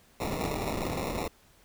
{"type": "noise with sample-and-hold", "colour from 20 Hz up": "white", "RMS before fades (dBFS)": -32, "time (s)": [0.2, 1.28], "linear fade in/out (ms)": 2, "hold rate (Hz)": 1575, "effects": ["pink hiss -61 dBFS RMS until 1.64 s"]}